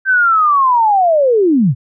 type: linear sweep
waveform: sine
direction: down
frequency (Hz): 1568 to 107.4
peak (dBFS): -8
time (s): 0.05-1.75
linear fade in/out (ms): 50
effects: none